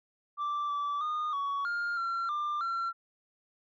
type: tone with pitch steps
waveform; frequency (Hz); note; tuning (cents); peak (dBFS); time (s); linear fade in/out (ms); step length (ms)
sine; 1172 / 1158 / 1224 / 1123 / 1408 / 1365 / 1192 / 1361; D6 / D6 / D#6 / C#6 / F6 / F6 / D6 / F6; -4 / -25 / -29 / +22 / +14 / -40 / +25 / -45; -27; 0.37-2.93; 50; 320
effects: tanh soft clip ceiling -29 dBFS